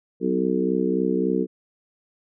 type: harmonic tone with a mistuned harmonic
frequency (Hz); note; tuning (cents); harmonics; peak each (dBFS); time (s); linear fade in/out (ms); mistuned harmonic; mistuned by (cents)
63.6; C2; -48; 3 / 4 / 5 / 6 / 7; -26 / -26 / -26 / -26 / -26; 0.2-1.47; 50; 3; -32
effects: none